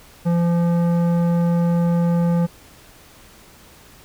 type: tone with tanh clipping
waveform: triangle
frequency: 171.3 Hz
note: F3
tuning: 33 cents flat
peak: -17 dBFS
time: 0.25-2.47 s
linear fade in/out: 20 ms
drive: 17 dB
effects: pink hiss -47 dBFS RMS until 4.04 s